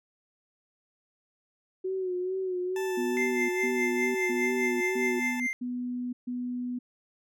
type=tone with vibrato; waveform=sine; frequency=370 Hz; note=F#4; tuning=in tune; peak=-28 dBFS; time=1.84-5.2 s; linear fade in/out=10 ms; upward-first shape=sine; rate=2.3 Hz; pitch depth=50 cents each way
type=tone; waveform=20% pulse; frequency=880 Hz; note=A5; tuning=in tune; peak=-31 dBFS; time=2.76-5.4 s; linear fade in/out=2 ms
type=tone bursts; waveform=sine; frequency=246.9 Hz; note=B3; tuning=in tune; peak=-30 dBFS; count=6; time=2.97-6.79 s; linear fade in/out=10 ms; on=520 ms; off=140 ms
type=tone with tremolo; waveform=triangle; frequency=2093 Hz; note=C7; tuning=in tune; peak=-24 dBFS; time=3.17-5.53 s; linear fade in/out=0 ms; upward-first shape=triangle; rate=4.9 Hz; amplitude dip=85%
effects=none